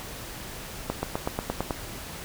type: accelerating click train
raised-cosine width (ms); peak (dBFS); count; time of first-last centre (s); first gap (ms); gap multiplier
1; -12; 8; 0.9-1.708; 130; 0.96
effects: pink hiss -39 dBFS RMS until 2.24 s